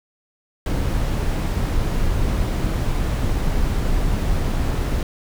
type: noise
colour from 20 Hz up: brown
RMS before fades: -20 dBFS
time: 0.66-5.03 s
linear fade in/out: 2 ms
effects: none